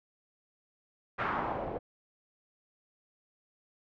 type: noise with low-pass filter sweep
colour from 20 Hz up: white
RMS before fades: -34 dBFS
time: 1.18-1.79 s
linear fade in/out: 20 ms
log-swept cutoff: 1600 to 500 Hz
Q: 2
effects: low-pass 3000 Hz 12 dB/octave